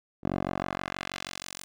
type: tone with band-pass filter sweep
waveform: 10% pulse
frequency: 46.25 Hz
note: F#1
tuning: in tune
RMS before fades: -34 dBFS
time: 0.23-1.65 s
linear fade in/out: 20 ms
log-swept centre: 360 to 9800 Hz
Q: 0.82
effects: none